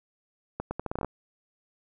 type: accelerating click train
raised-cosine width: 1 ms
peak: -17 dBFS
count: 10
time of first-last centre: 0.6-1.047 s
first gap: 110 ms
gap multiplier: 0.78
effects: none